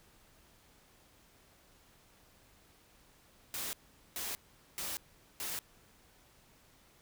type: noise bursts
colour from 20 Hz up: white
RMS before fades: -39 dBFS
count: 4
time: 3.54-5.59 s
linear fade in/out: 0 ms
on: 190 ms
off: 430 ms
effects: pink hiss -64 dBFS RMS until 7.01 s